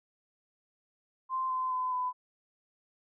sine tone with pitch steps, 1042 / 1028.8 / 1015.9 / 1003 Hz, C6 / C6 / B5 / B5, -7 / -30 / +49 / +26 cents, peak -29 dBFS, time 1.29-2.13 s, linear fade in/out 50 ms, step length 210 ms, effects none

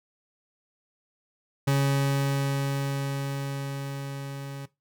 40% pulse tone with level ramp, 138.6 Hz, C#3, in tune, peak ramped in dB -19 to -34 dBFS, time 1.67-4.66 s, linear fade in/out 10 ms, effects noise-tail reverb RT60 0.2 s tail -18 dB re dry

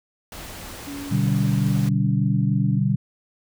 pink noise, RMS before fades -37 dBFS, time 0.32-1.89 s, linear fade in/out 2 ms
sine tone, 282.7 Hz, C#4, 34 cents sharp, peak -31 dBFS, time 0.86-2.79 s, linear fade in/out 20 ms
sine chord, G major, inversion first, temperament equal with one note detuned, 123.47 / 146.83 / 193.75 Hz, B2 / D3 / G3, 0 / 0 / -20 cents, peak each -22 dBFS, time 1.11-2.96 s, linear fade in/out 10 ms
effects none

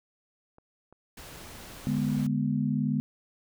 clicks, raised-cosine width 1 ms, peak -39 dBFS, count 4, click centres 0.584 / 0.926 / 1.315 / 2.089 s
pink noise, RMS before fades -45 dBFS, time 1.17-2.27 s, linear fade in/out 5 ms
sine chord, G# diminished, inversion second, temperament equal, 146.83 / 207.7 / 246.9 Hz, D3 / G#3 / B3, 0 / 0 / 0 cents, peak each -29 dBFS, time 1.87-3 s, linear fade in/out 0 ms
effects none

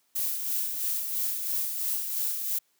violet noise with tremolo, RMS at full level -28 dBFS, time 0.15-2.59 s, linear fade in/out 10 ms, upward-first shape sine, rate 3 Hz, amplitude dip 45%, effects white hiss -70 dBFS RMS until 2.79 s + high-pass 150 Hz 12 dB/octave

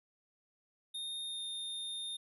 square tone with pitch glide, 3677 to 3647 Hz, A#7 to A#7, -24 to -39 cents, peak -39 dBFS, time 0.94-2.17 s, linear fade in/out 10 ms, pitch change -15 cents, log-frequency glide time 1.25-1.42 s, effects none

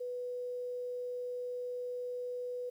sine tone with quantisation, 493.9 Hz, B4, in tune, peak -36 dBFS, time 0-2.7 s, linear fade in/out 10 ms, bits 11, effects none

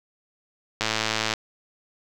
click train, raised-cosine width 0.2 ms, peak -6 dBFS, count 59, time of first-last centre 0.81-1.337 s, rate 110 Hz, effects 8-bit

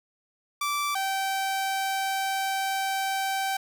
sawtooth tone pair in turn, 1165 / 775.1 Hz, D6 / G5, -14 / -20 cents, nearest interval perfect fifth, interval 706 cents, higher first, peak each -22 dBFS, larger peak neither, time 0.61-0.95 / 0.95-3.57 s, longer second, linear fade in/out 5 ms, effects none

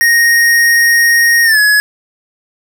square tone with pitch glide, 1864.7 to 1690.3 Hz, A#6 to G#6, 0 to +30 cents, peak -7 dBFS, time 0.01-1.8 s, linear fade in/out 0 ms, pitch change -170 cents, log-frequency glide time 1.44-1.59 s, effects none

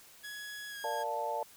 sawtooth tone with pitch glide, 1678 to 1639.7 Hz, G#6 to G#6, +17 to -23 cents, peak -38 dBFS, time 0.23-1.04 s, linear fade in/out 20 ms, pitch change -40 cents, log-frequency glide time 0.69-0.78 s
sine chord, Bb major seventh, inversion none, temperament equal, 466.2 / 587.3 / 698.5 / 880 Hz, Bb4 / D5 / F5 / A5, 0 / 0 / 0 / 0 cents, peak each -41 / -38 / -40 / -35 dBFS, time 0.84-1.43 s, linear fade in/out 2 ms
effects white hiss -57 dBFS RMS until 1.56 s

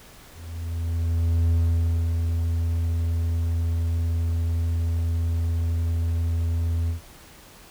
triangle tone with ADSR envelope, 83.5 Hz, E2, 23 cents sharp, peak -15 dBFS, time 0.3-7.01 s, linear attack 1200 ms, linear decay 590 ms, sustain -4 dB, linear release 120 ms, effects pink hiss -48 dBFS RMS until 7.7 s

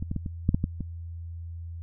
clicks, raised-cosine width 5 ms, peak -20 / -17 / -16 / -20 / -9 / -9 / -12 / -18 dBFS, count 8, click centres 0.025 / 0.114 / 0.163 / 0.262 / 0.491 / 0.545 / 0.641 / 0.807 s, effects added 84 Hz sine -35 dBFS peak until 1.82 s

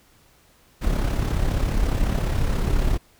brown noise with amplitude modulation, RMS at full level -19 dBFS, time 0.81-2.98 s, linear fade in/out 20 ms, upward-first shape sine, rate 34.4 Hz, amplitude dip 50%, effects pink hiss -57 dBFS RMS until 3.19 s

